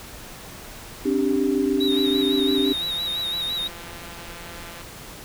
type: chord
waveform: sine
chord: C suspended second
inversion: none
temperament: equal with one note detuned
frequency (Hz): 266.7 / 293.7 / 392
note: C4 / D4 / G4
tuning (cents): +33 / 0 / 0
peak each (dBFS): -23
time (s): 1.05-2.73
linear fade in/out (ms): 10
type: tone with vibrato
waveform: triangle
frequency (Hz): 3800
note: A#7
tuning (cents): +33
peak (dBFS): -23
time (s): 1.8-3.68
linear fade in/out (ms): 10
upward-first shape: sine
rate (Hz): 5.9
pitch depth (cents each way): 58
type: click train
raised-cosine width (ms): 0.3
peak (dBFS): -25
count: 496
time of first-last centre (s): 1.92-4.815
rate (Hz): 171
effects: pink hiss -40 dBFS RMS until 5.24 s